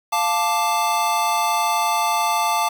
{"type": "chord", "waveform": "square", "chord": "D minor", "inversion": "first", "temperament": "equal", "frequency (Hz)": [698.5, 880, 1174.7], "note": ["F5", "A5", "D6"], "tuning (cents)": [0, 0, 0], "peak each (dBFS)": [-25, -21, -24], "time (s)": [0.12, 2.69], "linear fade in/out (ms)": 10, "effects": ["7-bit"]}